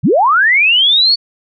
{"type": "linear sweep", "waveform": "sine", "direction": "up", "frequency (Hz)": [93.5, 4500], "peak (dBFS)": -7, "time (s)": [0.03, 1.16], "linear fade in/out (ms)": 20, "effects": []}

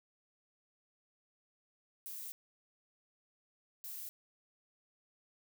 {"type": "noise bursts at uneven times", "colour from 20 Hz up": "violet", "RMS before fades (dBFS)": -45, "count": 2, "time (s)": [[2.06, 2.32], [3.84, 4.09]], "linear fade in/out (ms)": 0, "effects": []}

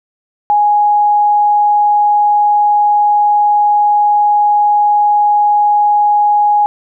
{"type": "tone", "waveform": "sine", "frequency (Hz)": 830.6, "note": "G#5", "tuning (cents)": 0, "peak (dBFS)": -7, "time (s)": [0.5, 6.66], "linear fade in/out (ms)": 0, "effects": []}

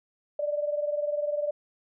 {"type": "tone pair together", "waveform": "sine", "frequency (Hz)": [587, 607], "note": ["D5", "D#5"], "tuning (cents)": [-1, -43], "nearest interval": "minor second", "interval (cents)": 58, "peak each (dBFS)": [-27, -32], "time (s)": [0.39, 1.51], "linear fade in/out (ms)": 5, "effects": []}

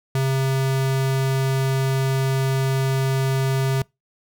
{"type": "tone", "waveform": "square", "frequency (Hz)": 133.8, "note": "C3", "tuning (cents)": 39, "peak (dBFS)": -19, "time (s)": [0.15, 3.82], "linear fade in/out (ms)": 2, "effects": ["noise-tail reverb RT60 0.2 s tail -24 dB re dry"]}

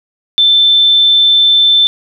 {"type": "tone", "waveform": "sine", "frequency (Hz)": 3540, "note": "A7", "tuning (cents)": 10, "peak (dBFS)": -5, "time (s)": [0.38, 1.87], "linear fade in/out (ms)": 0, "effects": []}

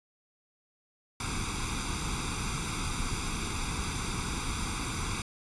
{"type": "noise with comb filter", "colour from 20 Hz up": "pink", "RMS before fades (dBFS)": -33, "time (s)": [1.2, 5.22], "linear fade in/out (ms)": 2, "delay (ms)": 0.83, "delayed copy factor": 0.85, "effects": ["resampled to 24000 Hz"]}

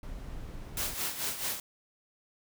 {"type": "noise", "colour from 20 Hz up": "brown", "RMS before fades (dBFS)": -41, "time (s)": [0.03, 0.94], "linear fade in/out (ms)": 2}
{"type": "noise with tremolo", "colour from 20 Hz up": "white", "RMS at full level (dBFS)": -32, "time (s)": [0.77, 1.6], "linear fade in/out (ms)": 2, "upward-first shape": "sine", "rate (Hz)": 4.6, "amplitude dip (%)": 65}
{"effects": []}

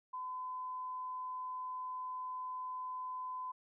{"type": "tone", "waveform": "sine", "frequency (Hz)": 1015, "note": "B5", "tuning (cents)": 47, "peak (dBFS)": -39, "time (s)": [0.13, 3.52], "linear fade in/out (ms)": 10, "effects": []}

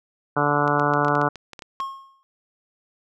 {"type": "harmonic tone", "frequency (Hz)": 145.8, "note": "D3", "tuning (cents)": -12, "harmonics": [1, 2, 3, 4, 5, 6, 7, 8, 9, 10], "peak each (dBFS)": [-27, -27, -27, -27, -27, -27, -27, -27, -27, -27], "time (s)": [0.36, 1.29], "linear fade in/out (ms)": 10}
{"type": "clicks", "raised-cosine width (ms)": 0.2, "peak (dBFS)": -20, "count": 12, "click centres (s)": [0.678, 0.797, 0.937, 1.048, 1.083, 1.153, 1.215, 1.357, 1.533, 1.592, 1.622, 1.804]}
{"type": "tone with exponential decay", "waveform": "triangle", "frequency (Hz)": 1082, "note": "C#6", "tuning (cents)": -42, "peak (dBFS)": -21, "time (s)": [1.8, 2.23], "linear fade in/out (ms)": 0, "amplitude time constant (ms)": 93}
{"effects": []}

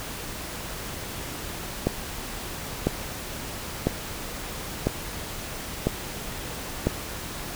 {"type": "click train", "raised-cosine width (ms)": 2, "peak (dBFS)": -7, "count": 6, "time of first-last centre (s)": [1.87, 6.87], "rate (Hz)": 1, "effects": ["pink hiss -35 dBFS RMS until 7.55 s"]}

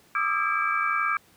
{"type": "tone cluster", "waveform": "sine", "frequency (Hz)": [1182, 1241, 1332, 1618, 2312], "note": ["D6", "D#6", "E6", "G#6", "D7"], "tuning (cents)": [11, -5, 18, -46, -28], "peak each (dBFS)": -29, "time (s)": [0.15, 1.17], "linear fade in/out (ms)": 2, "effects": ["pink hiss -58 dBFS RMS until 1.36 s", "high-pass 100 Hz 12 dB/octave"]}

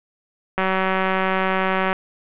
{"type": "click train", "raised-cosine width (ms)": 0.5, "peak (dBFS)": -6, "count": 256, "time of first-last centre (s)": [0.58, 1.929], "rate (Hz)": 189, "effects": ["resampled to 8000 Hz", "7-bit"]}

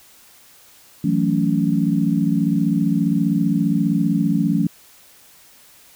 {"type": "chord", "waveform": "sine", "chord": "F# minor seventh", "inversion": "third", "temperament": "equal with one note detuned", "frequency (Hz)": [164.81, 185, 220, 281.5], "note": ["E3", "F#3", "A3", "C#4"], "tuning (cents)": [0, 0, 0, 27], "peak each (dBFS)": -21, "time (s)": [1.04, 4.67], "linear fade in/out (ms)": 5, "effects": ["white hiss -49 dBFS RMS until 5.95 s"]}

